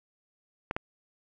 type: clicks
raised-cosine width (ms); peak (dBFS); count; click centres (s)
0.5; -15; 2; 0.711 / 0.765
effects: none